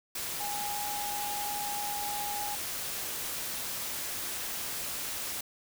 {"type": "tone in noise", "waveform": "sine", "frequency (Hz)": 824, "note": "G#5", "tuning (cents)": -14, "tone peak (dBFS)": -35, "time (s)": [0.4, 2.55], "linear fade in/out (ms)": 5, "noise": "white", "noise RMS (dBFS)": -36, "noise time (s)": [0.15, 5.41], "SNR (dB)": -2, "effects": []}